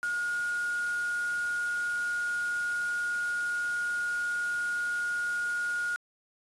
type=tone in noise; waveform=sine; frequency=1432 Hz; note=F6; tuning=43 cents sharp; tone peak=-28 dBFS; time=0.03-5.96 s; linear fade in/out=0 ms; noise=white; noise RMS=-45 dBFS; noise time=0.03-5.96 s; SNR=+14 dB; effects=resampled to 24000 Hz